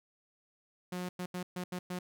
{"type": "tone bursts at uneven times", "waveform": "sawtooth", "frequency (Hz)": 180.3, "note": "F#3", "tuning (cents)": -45, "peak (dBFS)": -32, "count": 6, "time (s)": [[0.92, 1.09], [1.19, 1.26], [1.34, 1.43], [1.56, 1.64], [1.72, 1.79], [1.9, 1.99]], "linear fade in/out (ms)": 5, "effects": []}